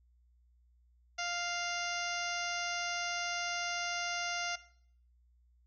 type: harmonic tone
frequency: 698.5 Hz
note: F5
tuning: in tune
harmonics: 1 / 2 / 3 / 4 / 5 / 6 / 7 / 8 / 9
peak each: -40 / -40 / -41 / -43 / -48 / -49 / -46 / -45 / -46 dBFS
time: 1.18-4.56 s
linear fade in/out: 10 ms
effects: noise-tail reverb RT60 0.6 s tail -17 dB re dry + added 60 Hz sine -64 dBFS peak until 5.66 s